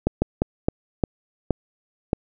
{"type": "slowing click train", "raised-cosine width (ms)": 2, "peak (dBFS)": -5, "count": 7, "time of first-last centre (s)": [0.07, 2.131], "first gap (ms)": 150, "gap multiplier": 1.33, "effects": []}